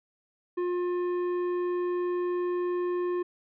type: tone with tanh clipping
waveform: sine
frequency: 355.4 Hz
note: F4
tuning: 30 cents sharp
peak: -28 dBFS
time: 0.57-3.23 s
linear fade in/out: 10 ms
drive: 10 dB
effects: none